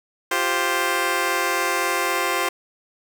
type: chord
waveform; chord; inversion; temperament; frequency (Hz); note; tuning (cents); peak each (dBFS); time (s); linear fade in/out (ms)
10% pulse; F suspended second; none; just; 349.2 / 392.9 / 523.8; F4 / G4 / C5; 0 / +4 / +2; -17; 0.31-2.49; 5
effects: none